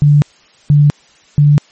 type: tone bursts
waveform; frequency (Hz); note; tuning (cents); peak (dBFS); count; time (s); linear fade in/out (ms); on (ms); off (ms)
sine; 146.2; D3; -7; -4; 3; 0.02-1.58; 0; 200; 480
effects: white hiss -47 dBFS RMS until 1.71 s + MP3 32 kbps